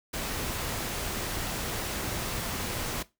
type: noise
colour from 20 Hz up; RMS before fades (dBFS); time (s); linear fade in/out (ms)
pink; -33; 0.13-3.03; 10
effects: noise-tail reverb RT60 0.2 s tail -17 dB re dry